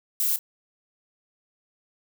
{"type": "noise with echo", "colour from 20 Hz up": "violet", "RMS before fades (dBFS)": -24, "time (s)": [0.2, 0.36], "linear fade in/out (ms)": 0, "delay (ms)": 29, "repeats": 1, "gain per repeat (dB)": -14, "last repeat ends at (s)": 0.389, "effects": []}